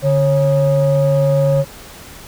sine tone pair together, 145.1 / 547.5 Hz, D3 / C#5, -21 / -22 cents, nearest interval octave + major seventh, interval 2299 cents, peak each -12 dBFS, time 0.02-1.65 s, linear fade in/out 50 ms, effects tanh soft clip ceiling -7 dBFS + pink hiss -37 dBFS RMS until 2.27 s

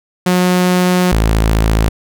sawtooth tone pair in turn, 180.9 / 54.58 Hz, F#3 / A1, -39 / -13 cents, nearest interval octave + major sixth, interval 2074 cents, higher first, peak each -6 dBFS, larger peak neither, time 0.26-1.12 / 1.12-1.89 s, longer first, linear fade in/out 5 ms, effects none

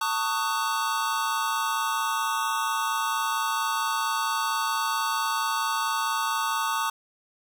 square chord, D# half-diminished seventh, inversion second, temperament just, 896 / 1120.1 / 1244.5 / 1493.4 Hz, A5 / C#6 / D#6 / F#6, +31 / +18 / 0 / +16 cents, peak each -30 / -30 / -31 / -35 dBFS, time 0.01-6.9 s, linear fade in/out 5 ms, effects none

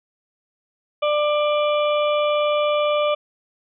harmonic tone with a mistuned harmonic, 594 Hz, D5, 20 cents sharp, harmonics 1 / 2 / 4 / 5 / 6, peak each -18 / -24 / -30 / -32 / -34 dBFS, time 1.02-3.15 s, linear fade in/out 10 ms, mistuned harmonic 6, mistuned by -60 cents, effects none

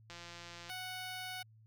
click train, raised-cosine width 0.2 ms, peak -32 dBFS, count 104, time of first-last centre 0.1-0.699 s, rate 172 Hz
10% pulse tone, 740 Hz, F#5, in tune, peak -33 dBFS, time 0.69-1.43 s, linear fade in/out 10 ms
effects added 110 Hz sine -59 dBFS peak until 1.66 s

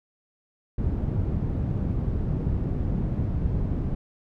white low-pass noise, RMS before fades -26 dBFS, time 0.78-3.95 s, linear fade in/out 5 ms, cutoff 140 Hz, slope 12 dB/octave, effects none

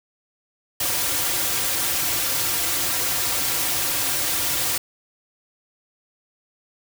white noise with comb filter, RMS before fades -23 dBFS, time 0.8-4.78 s, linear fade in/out 5 ms, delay 4.7 ms, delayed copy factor -0.9, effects none

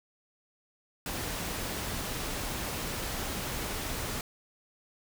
pink noise, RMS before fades -35 dBFS, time 1.06-4.21 s, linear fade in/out 2 ms, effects none

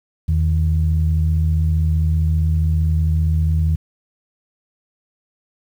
sine tone pair together, 81.05 / 156.3 Hz, E2 / D#3, -29 / +8 cents, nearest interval major seventh, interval 1137 cents, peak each -14 / -20 dBFS, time 0.28-3.76 s, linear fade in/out 10 ms, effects tanh soft clip ceiling -7 dBFS + 8-bit

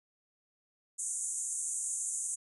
white band-pass noise, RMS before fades -36 dBFS, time 0.98-2.36 s, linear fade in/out 20 ms, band 6500 to 9800 Hz, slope 96 dB/octave, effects none

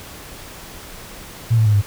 sine tone with pitch steps, 115 / 110.7 / 105.3 / 101.4 Hz, A#2 / A2 / G#2 / G#2, -23 / +11 / +24 / -41 cents, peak -11 dBFS, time 1.5-1.82 s, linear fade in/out 20 ms, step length 80 ms, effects pink hiss -37 dBFS RMS until 1.86 s

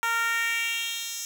10% pulse tone with high-pass filter sweep, 461.2 Hz, A#4, 19 cents flat, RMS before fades -28 dBFS, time 0.03-1.25 s, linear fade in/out 0 ms, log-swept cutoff 1100 to 5400 Hz, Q 2.5, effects none

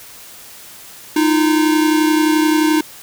square tone pair together, 309 / 340.5 Hz, D#4 / F4, -12 / -44 cents, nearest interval major second, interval 168 cents, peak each -13 / -20 dBFS, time 1.16-2.81 s, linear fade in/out 5 ms, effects white hiss -38 dBFS RMS until 3.02 s

